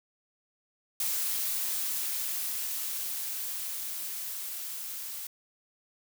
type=noise with level ramp; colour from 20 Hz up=blue; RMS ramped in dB=-30 to -39 dBFS; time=1-5.27 s; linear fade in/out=2 ms; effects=none